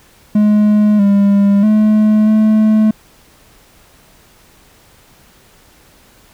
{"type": "tone with pitch steps", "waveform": "triangle", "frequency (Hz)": [210.2, 200.5, 214, 216.3], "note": ["G#3", "G3", "A3", "A3"], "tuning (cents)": [21, 39, -48, -29], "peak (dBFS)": -5, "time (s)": [0.35, 2.91], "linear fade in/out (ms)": 5, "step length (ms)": 640, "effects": ["pink hiss -47 dBFS RMS until 6.33 s"]}